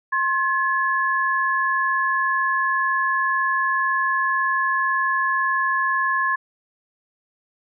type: tone pair together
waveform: sine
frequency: 1066 / 1707.9 Hz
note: C6 / G#6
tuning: +32 / +48 cents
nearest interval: minor sixth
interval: 816 cents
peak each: -21 / -21 dBFS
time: 0.12-6.36 s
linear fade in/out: 10 ms
effects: none